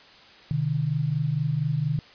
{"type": "tone pair together", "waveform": "sine", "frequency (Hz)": [128.4, 152.69], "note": ["C3", "D#3"], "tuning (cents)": [-32, -32], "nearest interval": "minor third", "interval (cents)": 300, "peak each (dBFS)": [-27, -24], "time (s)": [0.51, 1.99], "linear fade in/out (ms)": 0, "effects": ["white hiss -50 dBFS RMS until 2.14 s", "resampled to 11025 Hz"]}